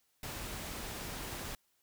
pink noise, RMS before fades -42 dBFS, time 0.23-1.55 s, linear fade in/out 2 ms, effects white hiss -75 dBFS RMS until 1.82 s

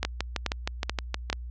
two click trains, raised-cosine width 0.2 ms, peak -10 / -9 dBFS, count 9 / 4, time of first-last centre 0.05-1.3 / 0.03-1.329 s, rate 6.4 / 2.31 Hz, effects added 60 Hz sine -35 dBFS peak until 1.5 s + low-pass 6000 Hz 12 dB/octave

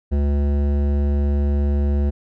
sine tone with hard clipping, 71.5 Hz, D2, 46 cents flat, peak -18 dBFS, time 0.11-2.11 s, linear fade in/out 20 ms, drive 14 dB, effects none

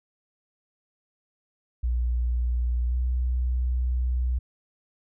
sine tone with pitch glide, 60.2 to 62.07 Hz, B1 to B1, -44 to +9 cents, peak -22 dBFS, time 1.83-4.39 s, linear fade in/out 10 ms, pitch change +53 cents, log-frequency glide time 2.89-2.94 s, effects none

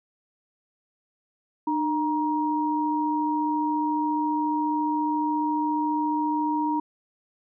sine tone pair together, 302.4 / 944.1 Hz, D#4 / A#5, -49 / +22 cents, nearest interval octave + minor sixth, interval 1971 cents, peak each -25 dBFS, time 1.67-6.8 s, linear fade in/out 5 ms, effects none

